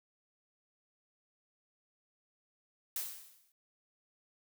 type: noise with exponential decay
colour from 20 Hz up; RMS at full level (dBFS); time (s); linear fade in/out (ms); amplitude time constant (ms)
blue; -35; 2.96-3.52; 2; 120
effects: none